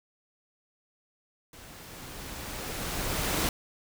pink noise with level ramp, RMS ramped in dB -49 to -27 dBFS, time 1.53-3.49 s, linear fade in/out 2 ms, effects none

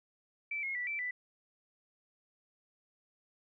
sine tone with pitch steps, 2323 / 2159 / 1964 / 2331 / 1984 Hz, D7 / C#7 / B6 / D7 / B6, -20 / -46 / -10 / -14 / +7 cents, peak -34 dBFS, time 0.51-1.11 s, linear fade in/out 5 ms, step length 120 ms, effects none

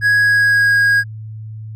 triangle tone with pitch glide, 1662 to 1639.1 Hz, G#6 to G#6, +1 to -23 cents, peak -8 dBFS, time 0.01-1.04 s, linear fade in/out 50 ms, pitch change -24 cents, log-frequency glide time 0.19-0.76 s, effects added 109 Hz sine -27 dBFS peak until 1.75 s

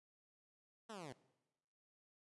10% pulse linear sweep, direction down, 233.7 to 116.4 Hz, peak -40 dBFS, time 0.89-1.13 s, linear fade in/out 10 ms, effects noise-tail reverb RT60 1.0 s tail -20 dB re dry + resampled to 24000 Hz

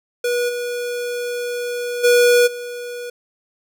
square tone with level steps, 484.9 Hz, B4, 32 cents flat, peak -18 / -23 / -11 / -28 dBFS, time 0.24-3.1 s, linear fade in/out 5 ms, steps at 0.48 / 2.03 / 2.46 s, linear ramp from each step 20 ms, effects none

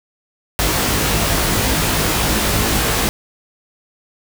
pink noise with comb filter, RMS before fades -17 dBFS, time 0.59-3.09 s, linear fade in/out 0 ms, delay 19 ms, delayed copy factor +0.95, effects none

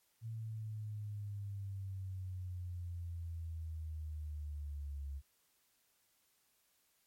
sine exponential sweep, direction down, 113.9 to 69 Hz, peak -40 dBFS, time 0.21-5.22 s, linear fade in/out 50 ms, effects white hiss -75 dBFS RMS until 7.06 s + MP3 64 kbps

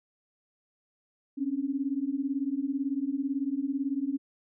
sine beating tone pair, 265.4 / 283.4 Hz, C4 / C#4, +25 / +38 cents, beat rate 18 Hz, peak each -31 / -30 dBFS, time 1.37-4.18 s, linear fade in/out 20 ms, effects none

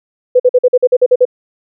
sine tone bursts, 500 Hz, B4, 21 cents sharp, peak -4 dBFS, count 10, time 0.35-1.253 s, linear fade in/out 10 ms, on 48 ms, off 47 ms, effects none

